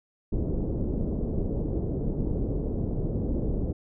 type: low-pass noise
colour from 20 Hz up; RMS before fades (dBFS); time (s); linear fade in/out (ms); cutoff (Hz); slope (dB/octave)
pink; -28; 0.32-3.73; 10; 460; 24
effects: none